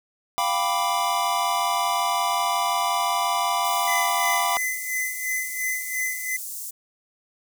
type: chord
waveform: square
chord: G dominant seventh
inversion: third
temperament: equal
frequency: 698.5 / 784 / 987.8 / 1174.7 Hz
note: F5 / G5 / B5 / D6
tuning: 0 / 0 / 0 / 0 cents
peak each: -28 / -29 / -26 / -28 dBFS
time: 0.38-4.57 s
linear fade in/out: 0 ms
type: high-pass noise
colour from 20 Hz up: pink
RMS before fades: -34 dBFS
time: 3.64-6.71 s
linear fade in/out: 10 ms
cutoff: 7200 Hz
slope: 24 dB/octave
type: tone with tremolo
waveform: square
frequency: 2027 Hz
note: B6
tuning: 45 cents sharp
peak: -24 dBFS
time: 3.87-6.37 s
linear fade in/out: 10 ms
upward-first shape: sine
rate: 2.9 Hz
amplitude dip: 70%
effects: none